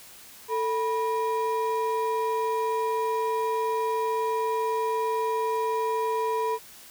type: ring-modulated tone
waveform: triangle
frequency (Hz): 711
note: F5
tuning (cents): +31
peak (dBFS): -19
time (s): 0.48-6.59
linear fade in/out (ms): 50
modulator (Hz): 267
effects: white hiss -48 dBFS RMS until 6.9 s